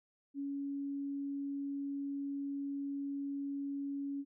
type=tone; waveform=sine; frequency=280 Hz; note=C#4; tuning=18 cents sharp; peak=-36 dBFS; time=0.34-4.25 s; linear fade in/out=50 ms; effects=none